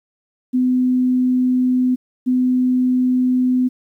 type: tone pair in turn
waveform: sine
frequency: 252.9 / 252.9 Hz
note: B3 / B3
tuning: +41 / +41 cents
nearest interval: unison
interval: 0 cents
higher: neither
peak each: -13 dBFS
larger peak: neither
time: 0.53-1.96 / 2.26-3.69 s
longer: neither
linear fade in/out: 20 ms
effects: 9-bit